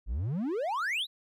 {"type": "exponential sweep", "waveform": "triangle", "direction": "up", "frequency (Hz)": [46.25, 4094], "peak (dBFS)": -27, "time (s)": [0.06, 1.07], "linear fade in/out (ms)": 50, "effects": []}